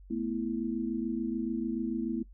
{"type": "chord", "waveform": "sine", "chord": "A suspended second", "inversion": "none", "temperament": "equal", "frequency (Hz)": [220, 246.9, 329.6], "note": ["A3", "B3", "E4"], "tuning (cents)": [0, 0, 0], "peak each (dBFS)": -34, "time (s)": [0.1, 2.23], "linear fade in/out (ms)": 10, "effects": ["noise-tail reverb RT60 0.1 s tail -18 dB re dry", "added 47 Hz sine -49 dBFS peak until 2.33 s"]}